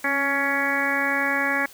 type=harmonic tone with a mistuned harmonic; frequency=279.3 Hz; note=C#4; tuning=13 cents sharp; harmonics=1 / 2 / 3 / 4 / 5 / 6 / 7 / 8; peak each=-30 / -31 / -31 / -31 / -32 / -25 / -27 / -29 dBFS; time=0.04-1.66 s; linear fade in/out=5 ms; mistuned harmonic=1; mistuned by=-28 cents; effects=white hiss -47 dBFS RMS until 1.73 s